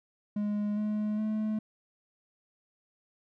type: tone with pitch steps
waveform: triangle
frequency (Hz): 207.7 / 211.6 / 215.5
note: G#3 / G#3 / A3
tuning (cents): 0 / +33 / -36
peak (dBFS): -26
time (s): 0.36-1.59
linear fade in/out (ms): 5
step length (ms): 410
effects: none